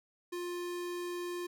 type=tone; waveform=square; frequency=352.1 Hz; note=F4; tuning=14 cents sharp; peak=-37 dBFS; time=0.32-1.47 s; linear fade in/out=10 ms; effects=none